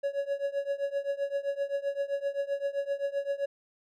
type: tone with tremolo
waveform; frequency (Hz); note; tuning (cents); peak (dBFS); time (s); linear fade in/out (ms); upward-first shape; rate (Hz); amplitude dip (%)
triangle; 560; C#5; +18; -23; 0.03-3.46; 10; triangle; 7.7; 95
effects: none